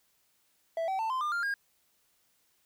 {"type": "tone with pitch steps", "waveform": "triangle", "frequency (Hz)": [659.3, 766.1, 890.3, 1034.6, 1202.2, 1397, 1623.4], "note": ["E5", "G5", "A5", "C6", "D6", "F6", "G#6"], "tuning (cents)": [0, -40, 20, -20, 40, 0, -40], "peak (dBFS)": -27, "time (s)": [0.77, 1.54], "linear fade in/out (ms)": 2, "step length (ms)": 110, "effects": ["white hiss -71 dBFS RMS until 2.65 s"]}